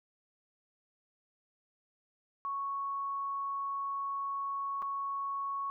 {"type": "tone with dropouts", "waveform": "sine", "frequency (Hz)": 1108, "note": "C#6", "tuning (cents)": -1, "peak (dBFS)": -33, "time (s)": [2.45, 5.7], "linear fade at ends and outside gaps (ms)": 0, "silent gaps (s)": [4.82, 4.825], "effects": []}